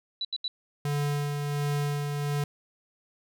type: tone bursts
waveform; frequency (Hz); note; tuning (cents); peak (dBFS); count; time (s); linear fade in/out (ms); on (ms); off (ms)
sine; 3951; B7; 0; -28; 3; 0.21-0.48; 2; 38; 78
type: tone with tremolo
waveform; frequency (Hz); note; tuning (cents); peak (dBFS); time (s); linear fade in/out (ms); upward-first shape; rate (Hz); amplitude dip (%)
square; 145; D3; -22; -26; 0.85-2.44; 2; sine; 1.4; 35
effects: none